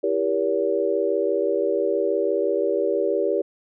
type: chord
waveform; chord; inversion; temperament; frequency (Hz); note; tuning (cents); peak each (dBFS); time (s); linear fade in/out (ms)
sine; E diminished seventh; none; just; 329.6 / 395.6 / 474.7 / 569.6; E4 / G4 / Bb4 / Db5; 0 / +16 / +31 / +47; -28 / -23 / -25 / -25; 0.03-3.42; 10
effects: none